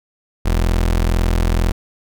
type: tone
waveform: 30% pulse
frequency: 42.07 Hz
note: E1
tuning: 36 cents sharp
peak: -11 dBFS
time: 0.45-1.72 s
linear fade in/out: 10 ms
effects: none